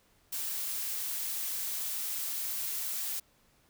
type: noise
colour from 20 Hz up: blue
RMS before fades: -35 dBFS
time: 0.32-3.2 s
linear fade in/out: 10 ms
effects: pink hiss -67 dBFS RMS until 3.69 s